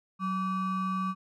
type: ring-modulated tone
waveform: triangle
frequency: 670 Hz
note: E5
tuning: 28 cents sharp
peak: -23 dBFS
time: 0.19-1.15 s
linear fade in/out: 50 ms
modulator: 483 Hz
effects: none